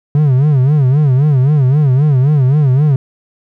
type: tone with vibrato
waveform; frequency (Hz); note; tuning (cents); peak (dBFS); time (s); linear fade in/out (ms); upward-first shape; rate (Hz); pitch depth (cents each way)
triangle; 139.2; C#3; +8; -5; 0.15-2.96; 2; sine; 3.8; 170
effects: none